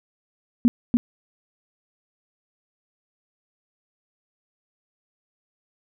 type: tone with echo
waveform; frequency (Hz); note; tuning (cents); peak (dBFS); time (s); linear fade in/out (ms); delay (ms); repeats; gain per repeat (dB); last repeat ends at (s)
sine; 240; B3; -49; -12; 0.65-0.68; 0; 290; 1; -2; 0.97
effects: none